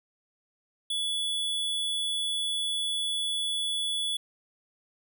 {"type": "tone", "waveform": "square", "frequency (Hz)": 3420, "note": "A7", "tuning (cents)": -50, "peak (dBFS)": -28, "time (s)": [0.9, 4.17], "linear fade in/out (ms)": 5, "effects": []}